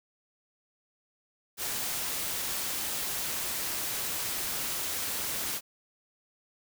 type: noise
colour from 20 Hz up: white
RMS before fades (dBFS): -33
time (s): 1.57-5.61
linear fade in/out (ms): 50
effects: none